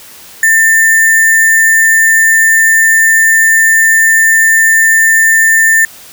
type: tone with sample-and-hold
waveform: sine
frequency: 1796 Hz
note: A6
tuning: 35 cents sharp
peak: -4 dBFS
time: 0.43-5.85 s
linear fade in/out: 2 ms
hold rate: 8820 Hz
effects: white hiss -34 dBFS RMS until 6.12 s